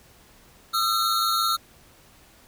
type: tone cluster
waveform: square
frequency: 1239 / 1345 / 3735 / 4306 Hz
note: D#6 / E6 / A#7 / C8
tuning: -8 / +34 / +3 / +49 cents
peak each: -29 / -24 / -31 / -29 dBFS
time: 0.73-1.57 s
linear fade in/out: 20 ms
effects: pink hiss -54 dBFS RMS until 2.47 s